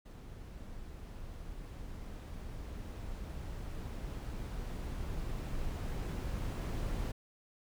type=noise with level ramp; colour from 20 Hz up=brown; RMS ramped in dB=-48 to -35 dBFS; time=0.05-7.12 s; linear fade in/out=10 ms; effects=none